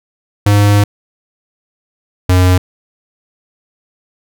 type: tone pair in turn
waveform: square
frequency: 102.5 / 91.24 Hz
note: G#2 / F#2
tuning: -22 / -24 cents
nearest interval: major second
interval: 202 cents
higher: first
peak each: -7 dBFS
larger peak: neither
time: 0.46-0.84 / 2.29-2.58 s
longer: first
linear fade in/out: 5 ms
effects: none